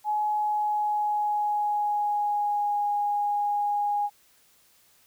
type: tone with pitch glide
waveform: sine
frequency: 844 to 823.3 Hz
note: G#5 to G#5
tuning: +28 to -15 cents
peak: -23 dBFS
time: 0.04-4.1 s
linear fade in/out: 50 ms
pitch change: -43 cents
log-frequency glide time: 0.28-2.9 s
effects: white hiss -61 dBFS RMS until 5.06 s